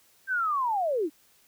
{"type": "linear sweep", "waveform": "sine", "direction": "down", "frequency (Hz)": [1590, 276.7], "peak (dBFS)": -24, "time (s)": [0.27, 1.1], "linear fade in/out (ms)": 50, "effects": ["white hiss -62 dBFS RMS until 1.47 s"]}